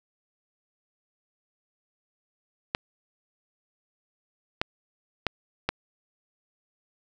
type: clicks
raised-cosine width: 0.3 ms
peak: -8 dBFS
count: 4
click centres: 2.749 / 4.615 / 5.267 / 5.69 s
effects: none